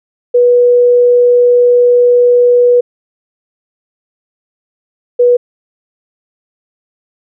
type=tone pair in turn; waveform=sine; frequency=487.7 / 487.7 Hz; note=B4 / B4; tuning=-22 / -22 cents; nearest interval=unison; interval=0 cents; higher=neither; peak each=-4 dBFS; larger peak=neither; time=0.34-2.81 / 5.19-5.37 s; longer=first; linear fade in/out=10 ms; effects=none